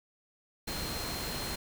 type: tone in noise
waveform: sine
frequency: 4186 Hz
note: C8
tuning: in tune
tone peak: -41 dBFS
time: 0.67-1.56 s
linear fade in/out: 10 ms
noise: pink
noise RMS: -37 dBFS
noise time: 0.67-1.56 s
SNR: -7 dB
effects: none